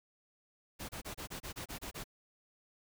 pink noise bursts, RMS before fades -43 dBFS, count 10, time 0.79-2.042 s, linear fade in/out 20 ms, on 100 ms, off 28 ms, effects none

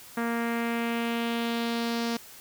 sawtooth tone with low-pass filter sweep, 233.1 Hz, A#3, in tune, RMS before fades -29 dBFS, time 0.17-2.17 s, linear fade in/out 5 ms, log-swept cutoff 1700 to 5300 Hz, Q 2.1, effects white hiss -48 dBFS RMS until 2.4 s

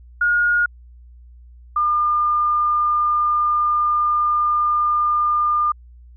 sine tone pair in turn, 1433 / 1205 Hz, F6 / D6, +44 / +44 cents, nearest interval minor third, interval 300 cents, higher first, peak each -14 / -15 dBFS, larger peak first, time 0.21-0.66 / 1.76-5.72 s, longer second, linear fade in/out 5 ms, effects added 60 Hz sine -41 dBFS peak until 6.16 s

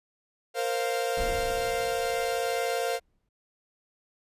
45% pulse chord, Bb suspended second, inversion none, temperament equal with one note detuned, 463.2 / 523.3 / 698.5 Hz, Bb4 / C5 / F5, -11 / 0 / 0 cents, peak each -31 dBFS, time 0.54-3 s, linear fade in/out 50 ms
brown noise with exponential decay, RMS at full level -33 dBFS, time 1.17-3.29 s, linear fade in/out 5 ms, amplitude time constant 460 ms
effects resampled to 32000 Hz

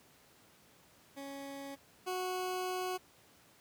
20% pulse tone pair in turn, 277.2 / 367.9 Hz, C#4 / F#4, 0 / -10 cents, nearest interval perfect fourth, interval 490 cents, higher second, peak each -38 / -30 dBFS, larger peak second, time 1.16-1.76 / 2.06-2.98 s, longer second, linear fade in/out 20 ms, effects pink hiss -63 dBFS RMS until 3.6 s + high-pass 100 Hz 12 dB/octave

